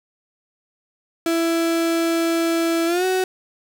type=tone with pitch glide; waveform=35% pulse; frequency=332.2 to 372.9 Hz; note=E4 to F#4; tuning=+13 to +14 cents; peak=-16 dBFS; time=1.26-3.24 s; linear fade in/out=2 ms; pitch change=+201 cents; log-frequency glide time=2.86-3.05 s; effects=none